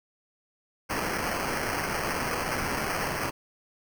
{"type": "noise with sample-and-hold", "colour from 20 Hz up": "violet", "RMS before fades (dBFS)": -30, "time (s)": [0.89, 3.31], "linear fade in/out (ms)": 20, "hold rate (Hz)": 3675, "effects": []}